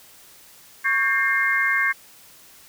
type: tone cluster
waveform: sine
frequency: 1113 / 1595 / 1812 / 2121 Hz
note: C#6 / G6 / A#6 / C7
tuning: +7 / +30 / -50 / +23 cents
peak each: -27 / -22 / -25 / -22 dBFS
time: 0.84-1.93 s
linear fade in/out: 20 ms
effects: white hiss -49 dBFS RMS until 2.68 s